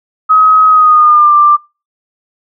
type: tone with pitch glide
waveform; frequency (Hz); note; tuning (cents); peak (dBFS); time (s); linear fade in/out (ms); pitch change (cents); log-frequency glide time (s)
sine; 1269 to 1184; D#6 to D6; +34 to +14; -3; 0.29-1.57; 20; -120; 0.67-1.35
effects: noise-tail reverb RT60 0.3 s tail -25 dB re dry